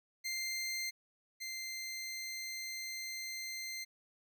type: tone pair in turn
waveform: 20% pulse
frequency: 2093 / 2085 Hz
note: C7 / C7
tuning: 0 / -7 cents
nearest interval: unison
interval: 7 cents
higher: first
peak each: -31 / -35 dBFS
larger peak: first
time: 0.24-0.91 / 1.4-3.85 s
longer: second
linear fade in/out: 20 ms
effects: none